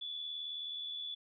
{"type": "tone with amplitude modulation", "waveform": "sine", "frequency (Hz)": 3446, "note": "A7", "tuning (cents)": -37, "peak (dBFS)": -37, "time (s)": [0.01, 1.15], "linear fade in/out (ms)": 10, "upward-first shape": "sine", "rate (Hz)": 79.1, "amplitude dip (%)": 40, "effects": []}